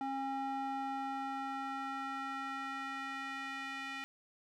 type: tone with band-pass filter sweep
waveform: square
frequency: 270.6 Hz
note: C#4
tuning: 42 cents flat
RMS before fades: -40 dBFS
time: 0.01-4.04 s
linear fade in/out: 0 ms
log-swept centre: 730 to 2200 Hz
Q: 1.8
effects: none